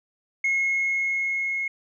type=tone with level ramp; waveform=sine; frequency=2166 Hz; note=C#7; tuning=41 cents flat; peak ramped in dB=-18 to -24 dBFS; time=0.44-1.68 s; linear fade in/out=5 ms; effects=tanh soft clip ceiling -18 dBFS